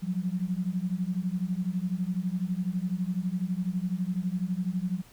sine beating tone pair, 176.6 / 188.6 Hz, F3 / F#3, +20 / +33 cents, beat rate 12 Hz, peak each -30 dBFS, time 0.02-5.02 s, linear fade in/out 20 ms, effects pink hiss -56 dBFS RMS until 5.12 s

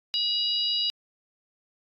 harmonic tone, 966 Hz, B5, 39 cents flat, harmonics 3 / 4 / 5, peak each -28 / -28 / -28 dBFS, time 0.14-0.9 s, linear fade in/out 0 ms, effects AAC 48 kbps

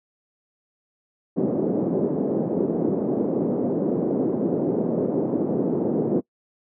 white band-pass noise, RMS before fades -23 dBFS, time 1.36-6.21 s, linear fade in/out 20 ms, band 170 to 450 Hz, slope 24 dB/octave, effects noise-tail reverb RT60 0.1 s tail -23 dB re dry

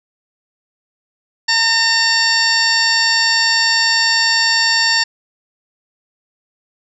harmonic tone, 910 Hz, A#5, 42 cents flat, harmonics 1 / 2 / 3 / 4 / 5 / 6 / 8, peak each -23 / -16 / -24 / -27 / -16 / -19 / -25 dBFS, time 1.48-5.04 s, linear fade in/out 10 ms, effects none

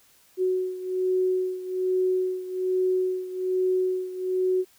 sine beating tone pair, 370 / 371.2 Hz, F#4 / F#4, 0 / +6 cents, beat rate 1.2 Hz, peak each -24 / -28 dBFS, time 0.37-4.65 s, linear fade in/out 50 ms, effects white hiss -59 dBFS RMS until 4.78 s

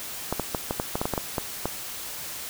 clicks, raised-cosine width 1 ms, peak -11 dBFS, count 12, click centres 0.326 / 0.397 / 0.548 / 0.709 / 0.799 / 0.955 / 1.015 / 1.055 / 1.137 / 1.178 / 1.382 / 1.656 s, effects white hiss -36 dBFS RMS until 2.49 s

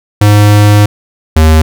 square tone pair in turn, 103.83 / 78.79 Hz, G#2 / D#2, 0 / +22 cents, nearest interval perfect fourth, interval 478 cents, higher first, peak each -3 dBFS, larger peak neither, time 0.21-0.86 / 1.36-1.62 s, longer first, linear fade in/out 5 ms, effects none

